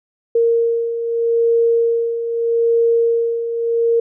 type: beating tone pair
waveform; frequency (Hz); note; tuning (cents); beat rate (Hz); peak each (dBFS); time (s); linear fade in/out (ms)
sine; 463.1 / 463.9; A#4 / A#4; -11 / -8; 0.8; -21 / -14; 0.35-4; 5
effects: none

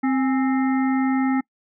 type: harmonic tone with a mistuned harmonic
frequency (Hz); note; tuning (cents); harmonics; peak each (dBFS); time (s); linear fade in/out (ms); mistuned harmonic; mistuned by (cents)
262.4; C4; +5; 1 / 3 / 5 / 7 / 8; -18 / -28 / -32 / -35 / -36; 0.03-1.41; 10; 3; +76
effects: noise-tail reverb RT60 0.1 s tail -25 dB re dry

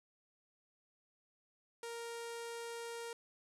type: tone with low-pass filter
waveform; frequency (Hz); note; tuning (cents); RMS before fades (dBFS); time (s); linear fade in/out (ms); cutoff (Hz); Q
sawtooth; 466.2; A#4; 0; -45; 1.83-3.13; 2; 10000; 1.5
effects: none

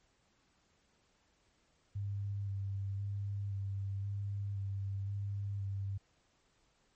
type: tone with vibrato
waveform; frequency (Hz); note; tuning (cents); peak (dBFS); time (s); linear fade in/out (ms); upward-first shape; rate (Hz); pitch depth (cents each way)
sine; 99.4; G2; +25; -35; 1.95-5.98; 10; square; 0.96; 17
effects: pink hiss -73 dBFS RMS until 6.95 s + MP3 32 kbps

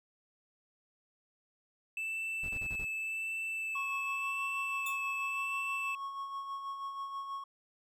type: tone with vibrato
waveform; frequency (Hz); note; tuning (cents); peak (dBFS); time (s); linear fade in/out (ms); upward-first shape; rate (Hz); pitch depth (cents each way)
triangle; 2637; E7; 0; -33; 1.97-5.95; 2; sine; 0.89; 13
type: noise bursts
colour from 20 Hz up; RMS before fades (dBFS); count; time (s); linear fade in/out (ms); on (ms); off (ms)
brown; -44; 5; 2.43-2.849; 5; 59; 31
type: tone with tremolo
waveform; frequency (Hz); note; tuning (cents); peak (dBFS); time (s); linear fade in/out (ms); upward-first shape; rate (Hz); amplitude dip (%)
triangle; 1100; C#6; -14; -34; 3.75-7.44; 5; sine; 6.2; 45
type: tone with exponential decay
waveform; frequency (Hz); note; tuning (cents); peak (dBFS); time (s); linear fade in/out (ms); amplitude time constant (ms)
5% pulse; 3543; A7; +11; -30; 4.86-5.03; 5; 35
effects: none

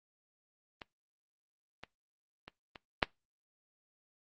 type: clicks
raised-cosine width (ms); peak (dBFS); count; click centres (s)
0.3; -27 / -27 / -29 / -30 / -8; 5; 0.818 / 1.836 / 2.48 / 2.758 / 3.028
effects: noise-tail reverb RT60 0.2 s tail -24 dB re dry + Opus 24 kbps

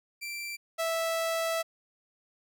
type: tone pair in turn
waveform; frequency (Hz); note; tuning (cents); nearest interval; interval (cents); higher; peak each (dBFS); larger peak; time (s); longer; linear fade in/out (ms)
sawtooth; 2349 / 657.1; D7 / E5; 0 / -6; octave + minor seventh; 2206; first; -32 / -24; second; 0.21-0.57 / 0.78-1.63; second; 20
effects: none

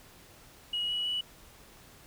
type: tone with pitch steps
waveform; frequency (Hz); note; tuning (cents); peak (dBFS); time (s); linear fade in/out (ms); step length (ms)
sine; 2902 / 2926 / 2949; F#7 / F#7 / F#7; -34 / -20 / -6; -28; 0.73-1.21; 5; 160
effects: tanh soft clip ceiling -25 dBFS + pink hiss -55 dBFS RMS until 2.06 s

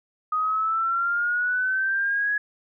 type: exponential sweep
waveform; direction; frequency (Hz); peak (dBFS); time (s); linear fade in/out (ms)
sine; up; 1243 to 1683; -21; 0.32-2.38; 5
effects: none

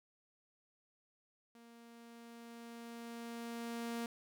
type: tone with level ramp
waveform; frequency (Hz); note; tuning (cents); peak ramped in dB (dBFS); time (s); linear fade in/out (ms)
sawtooth; 233.4; A#3; +2; -54 to -34; 1.55-4.06; 2
effects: none

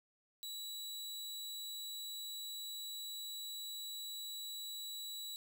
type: tone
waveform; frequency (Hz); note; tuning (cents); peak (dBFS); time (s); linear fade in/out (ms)
sawtooth; 3918; B7; -15; -40; 0.43-5.36; 0
effects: none

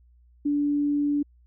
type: tone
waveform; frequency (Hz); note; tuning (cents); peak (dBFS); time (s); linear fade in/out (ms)
sine; 290; D4; -22; -21; 0.45-1.23; 10
effects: added 60 Hz sine -54 dBFS peak until 1.46 s

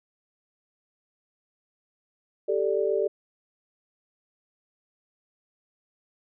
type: chord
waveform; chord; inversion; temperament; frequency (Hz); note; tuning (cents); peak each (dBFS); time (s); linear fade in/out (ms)
sine; G suspended second; none; equal; 392 / 440 / 587.3; G4 / A4 / D5; 0 / 0 / 0; -26 / -26 / -28; 2.48-3.08; 10
effects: none

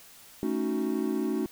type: chord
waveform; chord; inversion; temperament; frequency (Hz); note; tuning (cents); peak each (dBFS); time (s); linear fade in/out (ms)
triangle; D# half-diminished seventh; second; equal; 220 / 277.2 / 311.1 / 370; A3 / C#4 / D#4 / F#4; 0 / 0 / 0 / 0; -30; 0.43-1.46; 0
effects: white hiss -52 dBFS RMS until 1.51 s

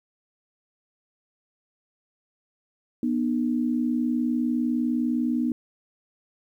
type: tone pair together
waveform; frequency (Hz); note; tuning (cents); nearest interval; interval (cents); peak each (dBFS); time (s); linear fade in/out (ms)
sine; 243.5 / 303.4; B3 / D#4; -24 / -44; major third; 380; -23 / -27; 3.03-5.52; 2
effects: 10-bit

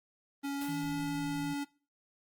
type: tone with pitch glide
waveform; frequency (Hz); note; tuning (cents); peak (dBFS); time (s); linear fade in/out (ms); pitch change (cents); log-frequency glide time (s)
square; 280.2 to 284.8; C#4 to C#4; +19 to +47; -34; 0.43-1.65; 20; +28; 0.58-0.67
type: noise with exponential decay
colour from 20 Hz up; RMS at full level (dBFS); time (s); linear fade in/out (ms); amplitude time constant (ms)
white; -43; 0.61-1.12; 2; 110
type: tone with vibrato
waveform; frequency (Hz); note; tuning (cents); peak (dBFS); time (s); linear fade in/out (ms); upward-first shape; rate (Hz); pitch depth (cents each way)
sine; 159.8; D#3; +47; -39; 0.68-1.54; 10; sine; 12; 27
effects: noise-tail reverb RT60 0.4 s tail -23 dB re dry + Opus 24 kbps

